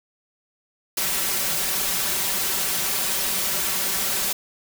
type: noise with comb filter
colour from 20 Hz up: white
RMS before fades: -24 dBFS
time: 0.97-4.33 s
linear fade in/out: 5 ms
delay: 5.2 ms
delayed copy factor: +0.7
effects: none